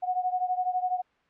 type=beating tone pair; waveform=sine; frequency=729 / 741 Hz; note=F#5 / F#5; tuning=-26 / +2 cents; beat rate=12 Hz; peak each=-27 / -30 dBFS; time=0.02-1.02 s; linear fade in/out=20 ms; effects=white hiss -66 dBFS RMS until 1.29 s + low-pass 2000 Hz 12 dB/octave